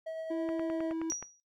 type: tone with tremolo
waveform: triangle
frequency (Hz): 644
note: E5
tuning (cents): -41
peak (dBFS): -33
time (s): 0.06-0.93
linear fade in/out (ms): 10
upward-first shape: triangle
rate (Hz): 9.2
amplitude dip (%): 30
type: tone with pitch glide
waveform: triangle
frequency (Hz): 329.6 to 325.3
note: E4 to E4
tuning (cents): 0 to -23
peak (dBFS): -30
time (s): 0.3-1.11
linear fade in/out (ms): 10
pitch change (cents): -23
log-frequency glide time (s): 0.64-0.94
type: click train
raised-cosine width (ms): 0.5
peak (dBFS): -27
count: 8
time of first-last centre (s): 0.49-1.226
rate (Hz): 9.51
type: tone with exponential decay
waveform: sine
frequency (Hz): 5770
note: F#8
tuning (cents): -44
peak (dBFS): -28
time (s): 1.1-1.4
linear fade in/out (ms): 0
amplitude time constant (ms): 65
effects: noise-tail reverb RT60 0.2 s tail -22 dB re dry

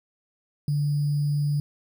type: tone with sample-and-hold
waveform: sine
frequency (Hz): 146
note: D3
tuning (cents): -10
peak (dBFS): -21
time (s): 0.68-1.6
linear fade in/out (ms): 2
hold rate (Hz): 4900
effects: none

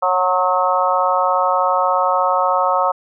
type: harmonic tone with a mistuned harmonic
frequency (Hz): 183.3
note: F#3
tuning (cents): -16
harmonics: 3 / 4 / 5 / 6 / 7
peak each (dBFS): -20 / -20 / -20 / -20 / -20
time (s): 0.02-2.92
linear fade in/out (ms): 10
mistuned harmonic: 6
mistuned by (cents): -18
effects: none

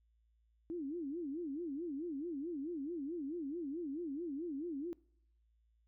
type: tone with vibrato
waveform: sine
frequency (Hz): 309.2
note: D#4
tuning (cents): -11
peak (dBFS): -38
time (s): 0.7-4.93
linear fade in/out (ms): 0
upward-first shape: sine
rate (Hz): 4.6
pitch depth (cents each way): 240
effects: noise-tail reverb RT60 0.7 s tail -24 dB re dry + added 56 Hz sine -70 dBFS peak until 5.87 s

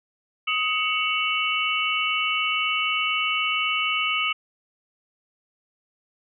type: tone cluster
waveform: sine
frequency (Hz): 1258 / 2229 / 2706 / 2959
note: D#6 / C#7 / E7 / F#7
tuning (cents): +19 / +9 / +45 / -1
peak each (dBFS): -27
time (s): 0.47-4.33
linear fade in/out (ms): 10
effects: none

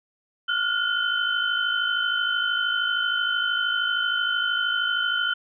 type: tone cluster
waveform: sine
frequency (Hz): 1401 / 1454 / 3061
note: F6 / F#6 / G7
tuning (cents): +5 / -31 / -42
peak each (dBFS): -26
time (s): 0.48-5.34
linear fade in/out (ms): 10
effects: none

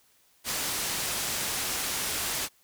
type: low-pass noise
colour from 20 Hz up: white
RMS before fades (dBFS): -31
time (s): 0.44-2.49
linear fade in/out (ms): 50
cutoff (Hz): 11000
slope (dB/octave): 12
effects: white hiss -64 dBFS RMS until 2.63 s

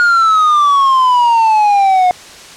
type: exponential sweep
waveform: triangle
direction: down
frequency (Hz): 1440 to 718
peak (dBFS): -5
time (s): 0-2.11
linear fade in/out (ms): 0
effects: white hiss -34 dBFS RMS until 2.56 s + low-pass 7000 Hz 12 dB/octave

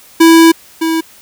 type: tone pair in turn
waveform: square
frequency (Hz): 328.9 / 324.9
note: E4 / E4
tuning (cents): -4 / -25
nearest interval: unison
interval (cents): 21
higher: first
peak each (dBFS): -3 / -12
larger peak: first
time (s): 0.2-0.52 / 0.81-1.01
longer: first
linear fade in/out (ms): 10
effects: white hiss -41 dBFS RMS until 1.21 s

